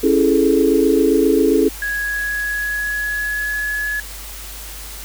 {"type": "chord", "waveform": "sine", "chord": "A major seventh", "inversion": "first", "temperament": "just", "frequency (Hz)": [275, 330, 412.5, 440], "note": ["C#4", "E4", "G#4", "A4"], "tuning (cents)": [-14, 2, -12, 0], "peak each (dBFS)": -17, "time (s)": [0.03, 1.69], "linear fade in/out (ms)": 10}
{"type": "tone with pitch glide", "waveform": "sine", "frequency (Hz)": [1661.2, 1696.1], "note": ["G#6", "G#6"], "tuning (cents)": [0, 36], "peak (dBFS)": -19, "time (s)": [1.82, 4], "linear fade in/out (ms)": 2, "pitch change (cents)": 36, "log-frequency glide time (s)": [1.92, 3.64]}
{"effects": ["added 50 Hz sine -34 dBFS peak until 5.04 s", "white hiss -34 dBFS RMS until 5.04 s"]}